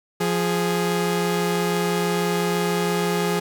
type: tone pair together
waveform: sawtooth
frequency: 174.61 / 415.3 Hz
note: F3 / G#4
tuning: 0 / 0 cents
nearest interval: octave + minor third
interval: 1500 cents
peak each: -19 dBFS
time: 0.2-3.4 s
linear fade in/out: 10 ms
effects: none